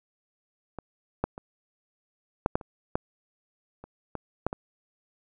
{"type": "clicks", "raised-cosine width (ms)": 1, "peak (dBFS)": [-22, -11, -25, -8, -10, -28, -11, -29, -19, -11, -18], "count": 11, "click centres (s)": [0.787, 1.24, 1.379, 2.461, 2.555, 2.612, 2.955, 3.84, 4.153, 4.466, 4.529], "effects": []}